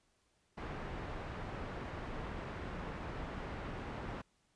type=low-pass noise; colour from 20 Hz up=pink; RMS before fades=-43 dBFS; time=0.57-4.22 s; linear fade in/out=10 ms; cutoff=1800 Hz; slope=12 dB/octave; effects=pink hiss -75 dBFS RMS until 4.55 s + resampled to 22050 Hz